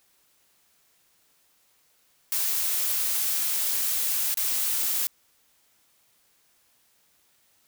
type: noise with dropouts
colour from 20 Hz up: blue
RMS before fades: -26 dBFS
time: 2.32-5.07 s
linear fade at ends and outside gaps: 0 ms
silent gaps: 4.342-4.372 s
effects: white hiss -65 dBFS RMS until 7.67 s